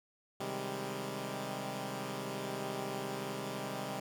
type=chord; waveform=10% pulse; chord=Ab major seventh; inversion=first; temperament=equal; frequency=130.81 / 155.56 / 196 / 207.7 Hz; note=C3 / Eb3 / G3 / Ab3; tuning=0 / 0 / 0 / 0 cents; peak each=-34 / -37 / -33 / -37 dBFS; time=0.4-4 s; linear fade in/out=5 ms; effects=none